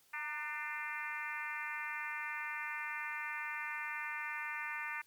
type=harmonic tone with a mistuned harmonic; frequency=299 Hz; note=D4; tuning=31 cents sharp; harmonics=3 / 4 / 5 / 6 / 7 / 8 / 9; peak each=-47 / -47 / -46 / -43 / -44 / -46 / -53 dBFS; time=0.13-5.02 s; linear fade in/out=10 ms; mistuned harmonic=3; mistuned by=+51 cents; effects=white hiss -68 dBFS RMS until 5.06 s + MP3 96 kbps